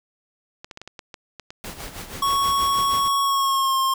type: clicks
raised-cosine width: 0.2 ms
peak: -20 dBFS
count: 12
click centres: 0.645 / 0.712 / 0.774 / 0.816 / 0.876 / 0.992 / 1.142 / 1.397 / 1.505 / 1.646 / 1.805 / 1.88 s
type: noise with tremolo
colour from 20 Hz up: pink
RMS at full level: -33 dBFS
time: 1.64-3.08 s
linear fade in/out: 0 ms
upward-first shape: sine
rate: 6.3 Hz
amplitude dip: 65%
type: tone with pitch glide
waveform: square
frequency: 1108.7 to 1067.2 Hz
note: C#6 to C6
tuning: 0 to +34 cents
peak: -19 dBFS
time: 2.22-3.94 s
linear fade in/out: 5 ms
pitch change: -66 cents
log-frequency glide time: 3.22-3.78 s
effects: none